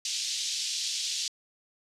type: band-pass noise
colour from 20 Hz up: white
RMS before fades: -32 dBFS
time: 0.05-1.28 s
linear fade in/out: 2 ms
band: 3200 to 6400 Hz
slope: 24 dB/octave
effects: low-pass 12000 Hz 12 dB/octave